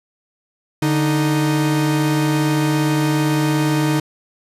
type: tone pair together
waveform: 45% pulse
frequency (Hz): 146.82 / 311.1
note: D3 / D#4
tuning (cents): 0 / 0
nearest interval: octave + minor second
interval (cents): 1300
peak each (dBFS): -18 / -18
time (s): 0.82-4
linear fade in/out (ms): 5
effects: resampled to 32000 Hz